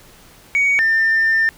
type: tone pair in turn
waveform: sine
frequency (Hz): 2244 / 1797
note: C#7 / A6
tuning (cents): +21 / +36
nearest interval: major third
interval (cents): 385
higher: first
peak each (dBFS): -11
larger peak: neither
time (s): 0.55-0.79 / 0.79-1.49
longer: second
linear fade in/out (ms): 0
effects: tanh soft clip ceiling -10 dBFS + pink hiss -46 dBFS RMS until 1.57 s